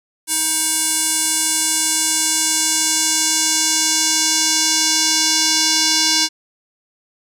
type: tone with band-pass filter sweep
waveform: square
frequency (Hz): 316.3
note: D#4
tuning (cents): +29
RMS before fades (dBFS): -17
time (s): 0.27-6.29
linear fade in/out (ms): 50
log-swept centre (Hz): 9400 to 5400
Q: 2.1
effects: none